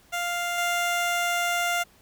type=tone with level steps; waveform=15% pulse; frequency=698.5 Hz; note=F5; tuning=in tune; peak=-20 / -17 dBFS; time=0.12-1.84 s; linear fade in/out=20 ms; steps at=0.58 s; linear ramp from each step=2 ms; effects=pink hiss -58 dBFS RMS until 2.01 s